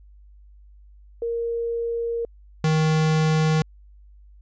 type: tone pair in turn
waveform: sine / square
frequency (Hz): 466.2 / 156.88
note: A#4 / D#3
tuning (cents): 0 / +15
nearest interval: octave + perfect fifth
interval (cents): 1885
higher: first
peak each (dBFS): -23 / -18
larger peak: second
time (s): 1.22-2.25 / 2.64-3.62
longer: first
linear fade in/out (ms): 2
effects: added 50 Hz sine -46 dBFS peak until 4.41 s + resampled to 16000 Hz